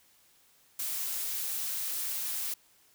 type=noise; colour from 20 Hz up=blue; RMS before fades=-34 dBFS; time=0.79-2.54 s; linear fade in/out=5 ms; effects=white hiss -64 dBFS RMS until 2.94 s